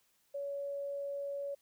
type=tone; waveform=sine; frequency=563 Hz; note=C#5; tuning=27 cents sharp; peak=-36 dBFS; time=0.34-1.55 s; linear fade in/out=10 ms; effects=white hiss -73 dBFS RMS until 1.61 s